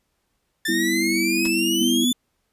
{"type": "exponential sweep", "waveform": "sawtooth", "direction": "up", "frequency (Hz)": [1760, 3520], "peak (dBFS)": -19, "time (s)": [0.65, 2.13], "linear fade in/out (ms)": 5}
{"type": "chord", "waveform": "sine", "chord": "E minor", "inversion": "first", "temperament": "just", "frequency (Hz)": [197.78, 247.2, 329.6], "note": ["G3", "B3", "E4"], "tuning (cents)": [16, 2, 0], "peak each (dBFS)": [-28, -27, -22], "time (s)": [0.68, 2.05], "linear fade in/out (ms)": 10}
{"type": "noise with exponential decay", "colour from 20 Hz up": "pink", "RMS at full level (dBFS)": -27, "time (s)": [1.45, 1.52], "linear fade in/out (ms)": 2, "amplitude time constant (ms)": 15}
{"type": "tone", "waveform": "sine", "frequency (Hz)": 246.9, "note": "B3", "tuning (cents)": 0, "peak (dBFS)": -18, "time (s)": [1.81, 2.12], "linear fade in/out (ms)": 5}
{"effects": ["pink hiss -72 dBFS RMS until 2.52 s", "resampled to 32000 Hz"]}